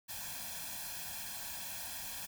white noise with comb filter, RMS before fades -43 dBFS, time 0.08-2.27 s, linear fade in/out 20 ms, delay 1.2 ms, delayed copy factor +0.85, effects none

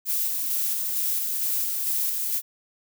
violet noise with tremolo, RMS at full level -25 dBFS, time 0.05-2.42 s, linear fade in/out 50 ms, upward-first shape square, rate 2.2 Hz, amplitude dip 25%, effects none

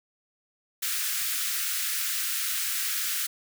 white high-pass noise, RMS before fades -29 dBFS, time 0.82-3.27 s, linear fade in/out 10 ms, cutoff 1300 Hz, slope 48 dB/octave, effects none

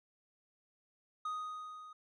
triangle tone with level ramp, 1246 Hz, D#6, 2 cents sharp, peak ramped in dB -33 to -48 dBFS, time 1.25-1.93 s, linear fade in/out 5 ms, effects resampled to 22050 Hz

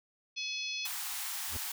harmonic tone, 852 Hz, G#5, 44 cents sharp, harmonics 3 / 4 / 5 / 6 / 7, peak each -38 / -40 / -42 / -44 / -45 dBFS, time 0.36-0.88 s, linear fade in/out 20 ms
white high-pass noise, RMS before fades -38 dBFS, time 0.85-1.72 s, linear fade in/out 5 ms, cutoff 720 Hz, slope 96 dB/octave
square tone with exponential growth, 80.5 Hz, E2, 41 cents flat, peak -36 dBFS, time 1.45-1.57 s, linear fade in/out 5 ms, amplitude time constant 24 ms
effects none

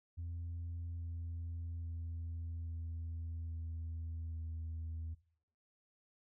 sine tone with pitch steps, 84.9 / 84.12 / 83.35 / 82.58 / 81.82 / 81.07 Hz, F2 / E2 / E2 / E2 / E2 / E2, -48 / +36 / +20 / +4 / -12 / -28 cents, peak -38 dBFS, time 0.17-5.15 s, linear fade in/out 20 ms, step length 830 ms, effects noise-tail reverb RT60 0.6 s tail -20 dB re dry + tanh soft clip ceiling -38 dBFS

